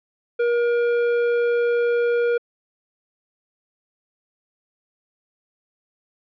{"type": "tone with tanh clipping", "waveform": "sine", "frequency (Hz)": 475.6, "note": "A#4", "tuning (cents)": 35, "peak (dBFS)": -19, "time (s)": [0.39, 2.38], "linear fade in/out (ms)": 10, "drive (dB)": 12, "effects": ["low-pass 3000 Hz 12 dB/octave"]}